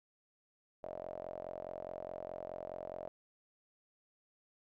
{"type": "tone with band-pass filter", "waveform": "sawtooth", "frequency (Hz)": 44.78, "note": "F1", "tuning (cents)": 44, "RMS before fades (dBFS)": -45, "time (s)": [0.83, 3.08], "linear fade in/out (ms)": 0, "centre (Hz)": 620, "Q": 8.8, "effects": []}